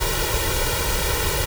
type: noise with comb filter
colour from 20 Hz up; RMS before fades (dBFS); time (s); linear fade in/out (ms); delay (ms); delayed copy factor
pink; -22; 0-1.46; 20; 2.1; +0.95
effects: none